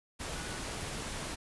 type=tone in noise; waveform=sine; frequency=1480 Hz; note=F#6; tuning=in tune; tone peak=-48 dBFS; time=0.35-0.59 s; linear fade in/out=20 ms; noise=pink; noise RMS=-39 dBFS; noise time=0.19-1.36 s; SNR=-12 dB; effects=resampled to 24000 Hz